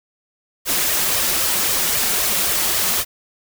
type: noise with flanger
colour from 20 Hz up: white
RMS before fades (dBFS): -19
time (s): 0.65-3.05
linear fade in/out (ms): 50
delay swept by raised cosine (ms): 1.6 to 5.6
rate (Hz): 3.8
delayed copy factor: +0.65
effects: none